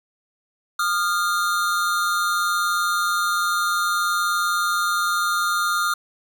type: tone pair together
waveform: square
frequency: 1220.6 / 1400 Hz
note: D#6 / F6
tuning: -34 / +4 cents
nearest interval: major second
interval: 238 cents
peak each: -23 dBFS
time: 0.79-5.94 s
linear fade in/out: 5 ms
effects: none